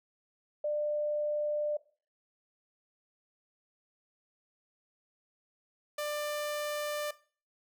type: tone pair in turn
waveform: sine / sawtooth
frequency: 596 / 593.8 Hz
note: D5 / D5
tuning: +25 / +19 cents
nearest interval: unison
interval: 6 cents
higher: first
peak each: -29 / -29 dBFS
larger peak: neither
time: 0.64-1.77 / 5.98-7.11 s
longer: neither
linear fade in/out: 5 ms
effects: noise-tail reverb RT60 0.4 s tail -18 dB re dry